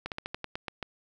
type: slowing click train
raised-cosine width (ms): 0.3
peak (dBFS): -18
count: 9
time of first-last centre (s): 0.06-0.828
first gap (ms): 58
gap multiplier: 1.14
effects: none